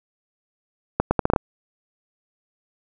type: accelerating click train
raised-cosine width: 1 ms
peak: -3 dBFS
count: 7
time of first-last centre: 1-1.362 s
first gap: 110 ms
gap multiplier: 0.75
effects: none